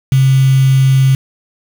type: tone with quantisation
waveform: sine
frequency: 133.3 Hz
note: C3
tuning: 33 cents sharp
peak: -6 dBFS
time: 0.12-1.15 s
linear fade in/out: 2 ms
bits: 4
effects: none